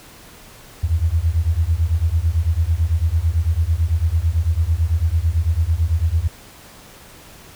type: beating tone pair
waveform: sine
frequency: 77.78 / 86.78 Hz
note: D#2 / F2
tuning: 0 / -10 cents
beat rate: 9 Hz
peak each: -18 / -18 dBFS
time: 0.83-6.28 s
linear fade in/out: 10 ms
effects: pink hiss -43 dBFS RMS until 7.55 s